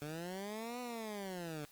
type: linear two-way sweep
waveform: 15% pulse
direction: up then down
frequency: 144.4 to 249.5 to 144.4 Hz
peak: -35 dBFS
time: 0.02-1.65 s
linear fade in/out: 0 ms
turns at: 0.8 s
effects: white hiss -63 dBFS RMS until 1.71 s + Opus 48 kbps